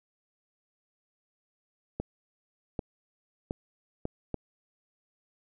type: clicks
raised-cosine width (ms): 2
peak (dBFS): -18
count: 5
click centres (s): 2 / 2.792 / 3.509 / 4.054 / 4.343
effects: none